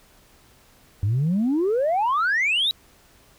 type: exponential sweep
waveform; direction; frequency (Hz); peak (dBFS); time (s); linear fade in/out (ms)
sine; up; 95.1 to 3951; -17; 1.03-2.71; 0
effects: tanh soft clip ceiling -16 dBFS + pink hiss -55 dBFS RMS until 3.38 s